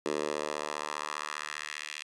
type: tone with high-pass filter sweep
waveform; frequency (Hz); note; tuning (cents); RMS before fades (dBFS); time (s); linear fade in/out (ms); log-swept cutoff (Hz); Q
10% pulse; 75; D2; +37; -36; 0.06-2.03; 0; 390 to 2500; 1.7
effects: resampled to 22050 Hz